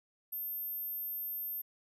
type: tone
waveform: sine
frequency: 13290 Hz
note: G#9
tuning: in tune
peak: -36 dBFS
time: 0.32-1.62 s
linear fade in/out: 10 ms
effects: none